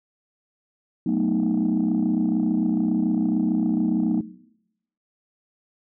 sine chord, B dominant seventh, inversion second, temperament equal, 185 / 220 / 246.9 / 311.1 Hz, F#3 / A3 / B3 / D#4, 0 / 0 / 0 / 0 cents, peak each -24 dBFS, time 1.06-4.21 s, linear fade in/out 5 ms, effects noise-tail reverb RT60 0.8 s tail -18 dB re dry + tanh soft clip ceiling -14 dBFS

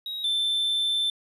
triangle tone pair in turn, 3809 / 3544 Hz, A#7 / A7, +37 / +12 cents, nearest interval minor second, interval 125 cents, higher first, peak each -29 / -21 dBFS, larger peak second, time 0.06-0.24 / 0.24-1.1 s, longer second, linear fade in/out 2 ms, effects resampled to 32000 Hz

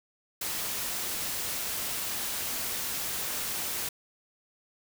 white noise, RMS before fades -33 dBFS, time 0.41-3.89 s, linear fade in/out 5 ms, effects none

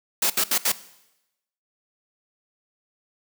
white noise bursts at uneven times, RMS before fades -21 dBFS, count 4, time 0.22-0.3 / 0.37-0.44 / 0.51-0.58 / 0.65-0.72 s, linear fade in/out 5 ms, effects noise-tail reverb RT60 0.9 s tail -17 dB re dry + high-pass 200 Hz 12 dB/octave

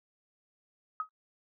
sine tone with exponential decay, 1265 Hz, D#6, 28 cents sharp, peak -27 dBFS, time 1-1.09 s, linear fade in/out 1 ms, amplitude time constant 19 ms, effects noise-tail reverb RT60 0.1 s tail -18 dB re dry

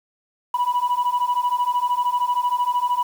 sine beating tone pair, 974 / 987 Hz, B5 / B5, -24 / -1 cents, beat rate 13 Hz, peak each -20 / -19 dBFS, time 0.54-3.03 s, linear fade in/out 5 ms, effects tanh soft clip ceiling -15 dBFS + 7-bit

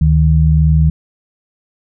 sine tone pair together, 73.42 / 155.57 Hz, D2 / D#3, 0 / 0 cents, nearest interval octave + minor second, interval 1300 cents, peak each -10 dBFS, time 0.01-0.9 s, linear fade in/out 5 ms, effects none

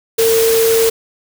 sine tone in noise, 453.1 Hz, A#4, 49 cents flat, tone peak -10 dBFS, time 0.18-0.9 s, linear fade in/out 10 ms, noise white, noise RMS -19 dBFS, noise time 0.18-0.9 s, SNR +6 dB, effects none

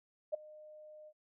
sine tone with ADSR envelope, 611 Hz, D#5, 32 cents flat, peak -29 dBFS, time 0.32-1.13 s, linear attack 22 ms, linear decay 10 ms, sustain -22 dB, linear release 54 ms, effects none

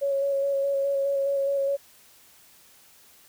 sine tone with vibrato, 554.4 Hz, C#5, in tune, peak -22 dBFS, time 0.01-1.77 s, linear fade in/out 20 ms, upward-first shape square, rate 4.8 Hz, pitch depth 14 cents each way, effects white hiss -55 dBFS RMS until 3.28 s

